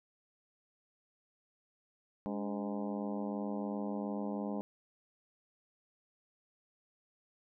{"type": "harmonic tone with a mistuned harmonic", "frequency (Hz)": 102.8, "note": "G#2", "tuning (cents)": -17, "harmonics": [2, 3, 4, 5, 6, 7, 8, 9, 10], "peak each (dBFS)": [-37, -42, -46, -45, -46, -52, -48, -52, -55], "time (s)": [2.26, 4.61], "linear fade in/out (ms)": 0, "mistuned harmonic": 3, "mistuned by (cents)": -92, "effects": []}